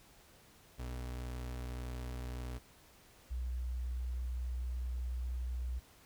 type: tone pair in turn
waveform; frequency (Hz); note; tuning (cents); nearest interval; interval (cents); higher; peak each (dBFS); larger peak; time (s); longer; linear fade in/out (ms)
35% pulse / sine; 61.74 / 61.74; B1 / B1; 0 / 0; unison; 0; neither; -38 / -35; second; 0.78-2.59 / 3.3-5.8; second; 20
effects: pink hiss -62 dBFS RMS until 6.05 s